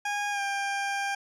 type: tone with pitch glide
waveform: 20% pulse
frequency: 819 to 797.1 Hz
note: G#5 to G5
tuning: -24 to +29 cents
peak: -23 dBFS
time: 0.05-1.15 s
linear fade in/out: 5 ms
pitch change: -47 cents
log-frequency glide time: 0.31-0.41 s
effects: low-pass 8000 Hz 12 dB/octave